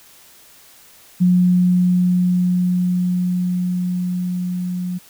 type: tone with level ramp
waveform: sine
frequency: 180 Hz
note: F#3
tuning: 47 cents flat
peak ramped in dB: -10 to -21 dBFS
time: 1.2-4.99 s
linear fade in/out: 20 ms
effects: white hiss -47 dBFS RMS until 5.09 s